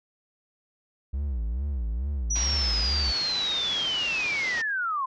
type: tone with vibrato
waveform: triangle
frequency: 62.9 Hz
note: B1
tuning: 32 cents sharp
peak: -24 dBFS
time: 1.13-3.12 s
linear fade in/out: 10 ms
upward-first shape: sine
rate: 2.3 Hz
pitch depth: 250 cents each way
type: linear sweep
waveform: sine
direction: down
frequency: 5890 to 1018 Hz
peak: -25 dBFS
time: 2.3-5.06 s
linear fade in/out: 10 ms
type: low-pass noise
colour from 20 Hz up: white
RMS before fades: -36 dBFS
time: 2.35-4.62 s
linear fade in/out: 10 ms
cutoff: 5800 Hz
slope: 48 dB/octave
effects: none